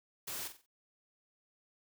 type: noise with echo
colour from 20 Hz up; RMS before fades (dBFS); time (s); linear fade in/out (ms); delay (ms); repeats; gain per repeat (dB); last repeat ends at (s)
white; -41; 0.27-0.48; 10; 46; 4; -9; 0.664
effects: none